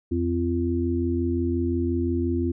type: harmonic tone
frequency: 85.7 Hz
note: F2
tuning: 32 cents flat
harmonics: 1 / 3 / 4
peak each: -26 / -26 / -26 dBFS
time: 0.11-2.52 s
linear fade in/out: 10 ms
effects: none

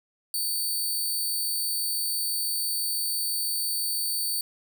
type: tone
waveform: 10% pulse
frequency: 4546 Hz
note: C#8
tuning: 43 cents sharp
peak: -19 dBFS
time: 0.34-4.41 s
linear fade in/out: 2 ms
effects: 10-bit

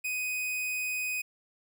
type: tone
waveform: 45% pulse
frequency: 2500 Hz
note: D#7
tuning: 8 cents sharp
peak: -30 dBFS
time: 0.04-1.22 s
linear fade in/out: 10 ms
effects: none

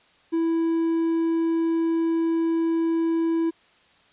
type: tone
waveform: triangle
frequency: 329.6 Hz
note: E4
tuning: in tune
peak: -18 dBFS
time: 0.32-3.51 s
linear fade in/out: 20 ms
effects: white hiss -58 dBFS RMS until 4.12 s + resampled to 8000 Hz

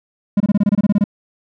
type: tone bursts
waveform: triangle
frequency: 203.6 Hz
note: G#3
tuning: 34 cents flat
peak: -8 dBFS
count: 12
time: 0.37-1.041 s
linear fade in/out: 5 ms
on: 33 ms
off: 25 ms
effects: none

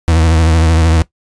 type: tone with vibrato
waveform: 40% pulse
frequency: 81.2 Hz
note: E2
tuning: 26 cents flat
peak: -7 dBFS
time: 0.08-1.02 s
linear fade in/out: 0 ms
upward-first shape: triangle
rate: 13 Hz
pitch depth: 73 cents each way
effects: noise-tail reverb RT60 0.1 s tail -17 dB re dry + resampled to 22050 Hz

